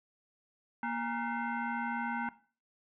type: tone with frequency modulation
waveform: sine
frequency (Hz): 349.2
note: F4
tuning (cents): 0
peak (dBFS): -32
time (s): 0.83-2.29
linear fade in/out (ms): 2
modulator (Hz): 585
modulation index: 2.4
effects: noise-tail reverb RT60 0.4 s tail -17 dB re dry